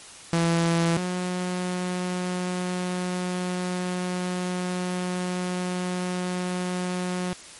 sawtooth tone pair in turn, 167.7 / 180.9 Hz, E3 / F#3, +30 / -39 cents, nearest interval minor second, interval 131 cents, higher second, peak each -16 / -22 dBFS, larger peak first, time 0.33-0.97 / 0.97-7.33 s, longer second, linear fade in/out 0 ms, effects white hiss -44 dBFS RMS until 7.59 s + MP3 48 kbps

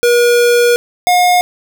square tone pair in turn, 480 / 717.6 Hz, B4 / F5, -49 / +47 cents, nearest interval perfect fifth, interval 696 cents, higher second, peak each -8 dBFS, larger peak neither, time 0.03-0.76 / 1.07-1.41 s, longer first, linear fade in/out 0 ms, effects none

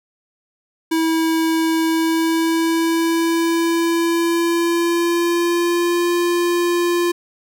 square tone with pitch glide, 324.4 to 347.7 Hz, E4 to F4, -28 to -8 cents, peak -16 dBFS, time 0.91-7.12 s, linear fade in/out 10 ms, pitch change +120 cents, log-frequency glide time 1.85-6.13 s, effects none

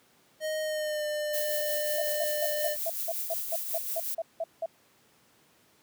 square tone with pitch glide, 622.3 to 600.4 Hz, D#5 to D5, 0 to +38 cents, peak -30 dBFS, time 0.4-2.77 s, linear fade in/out 50 ms, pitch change -62 cents, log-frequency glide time 0.61-1.06 s
violet noise with tremolo, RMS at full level -32 dBFS, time 1.33-4.15 s, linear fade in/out 10 ms, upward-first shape triangle, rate 5.5 Hz, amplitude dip 45%
sine tone bursts, 659.3 Hz, E5, in tune, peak -28 dBFS, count 13, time 1.98-4.66 s, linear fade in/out 5 ms, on 40 ms, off 180 ms
effects pink hiss -63 dBFS RMS until 5.82 s + high-pass 150 Hz 12 dB/octave

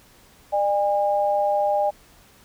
sine tone pair together, 601 / 812.5 Hz, D5 / G#5, +40 / -38 cents, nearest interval perfect fourth, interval 522 cents, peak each -21 dBFS, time 0.52-1.91 s, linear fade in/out 20 ms, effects pink hiss -53 dBFS RMS until 2.44 s

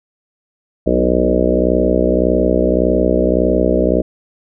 harmonic tone with a mistuned harmonic, 61.74 Hz, B1, in tune, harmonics 1 / 3 / 4 / 5 / 6 / 7 / 8 / 9 / 10, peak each -20 / -20 / -20 / -20 / -20 / -20 / -20 / -20 / -20 dBFS, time 0.86-4.02 s, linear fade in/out 10 ms, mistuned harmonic 5, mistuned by +20 cents, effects none

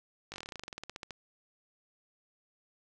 slowing click train, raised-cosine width 0.2 ms, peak -24 dBFS, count 20, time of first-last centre 0.32-1.107 s, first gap 19 ms, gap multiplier 1.08, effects none

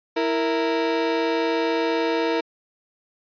30% pulse tone pair together, 328.6 / 464.7 Hz, E4 / A#4, -5 / -5 cents, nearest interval tritone, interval 600 cents, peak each -21 / -20 dBFS, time 0.16-2.41 s, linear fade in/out 10 ms, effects resampled to 11025 Hz

